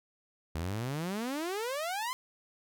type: exponential sweep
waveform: sawtooth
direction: up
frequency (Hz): 75.4 to 1055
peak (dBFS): -29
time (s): 0.55-2.13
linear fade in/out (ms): 0
effects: none